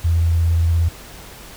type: tone with vibrato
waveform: sine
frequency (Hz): 83.5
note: E2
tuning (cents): +23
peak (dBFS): -13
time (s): 0.04-0.89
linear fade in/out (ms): 10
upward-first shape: sine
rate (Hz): 17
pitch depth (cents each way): 27
effects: added 50 Hz sine -44 dBFS peak until 1.56 s + pink hiss -39 dBFS RMS until 1.56 s